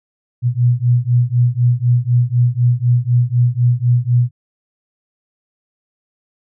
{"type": "beating tone pair", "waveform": "sine", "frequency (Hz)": [120, 124], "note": ["B2", "B2"], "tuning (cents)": [-49, 7], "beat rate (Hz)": 4, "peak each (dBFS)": -14, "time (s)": [0.42, 4.31], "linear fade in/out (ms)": 50, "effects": []}